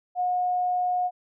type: tone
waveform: sine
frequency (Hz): 723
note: F#5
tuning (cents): -40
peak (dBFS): -22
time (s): 0.15-1.11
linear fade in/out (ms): 50
effects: none